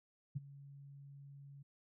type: tone with ADSR envelope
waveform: sine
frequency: 140.1 Hz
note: C#3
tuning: 19 cents sharp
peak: -34 dBFS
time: 0.35-1.63 s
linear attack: 16 ms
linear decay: 22 ms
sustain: -18 dB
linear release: 11 ms
effects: none